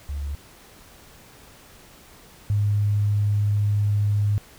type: tone pair in turn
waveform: sine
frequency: 71.4 / 103.23 Hz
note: D2 / G#2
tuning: -48 / -10 cents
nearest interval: tritone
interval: 638 cents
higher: second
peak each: -26 / -18 dBFS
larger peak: second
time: 0.09-0.35 / 2.5-4.38 s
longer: second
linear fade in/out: 0 ms
effects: pink hiss -49 dBFS RMS until 4.58 s